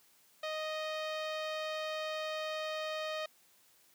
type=tone with low-pass filter; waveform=sawtooth; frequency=622.3 Hz; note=D#5; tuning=in tune; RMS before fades=-38 dBFS; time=0.43-3.26 s; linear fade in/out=5 ms; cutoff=3900 Hz; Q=1.6; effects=white hiss -66 dBFS RMS until 3.94 s + high-pass 100 Hz 12 dB/octave